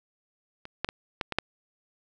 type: clicks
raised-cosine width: 0.3 ms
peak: -25 / -11 / -16 / -12 / -15 / -7 dBFS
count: 6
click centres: 0.654 / 0.846 / 0.889 / 1.212 / 1.323 / 1.386 s
effects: none